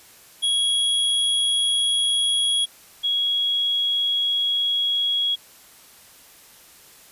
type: tone pair in turn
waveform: square / sine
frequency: 3321 / 3321 Hz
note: G#7 / G#7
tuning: -1 / -1 cents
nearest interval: unison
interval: 0 cents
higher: neither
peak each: -19 dBFS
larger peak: neither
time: 0.42-2.66 / 3.03-5.36 s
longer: second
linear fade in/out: 20 ms
effects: white hiss -49 dBFS RMS until 7.11 s + resampled to 32000 Hz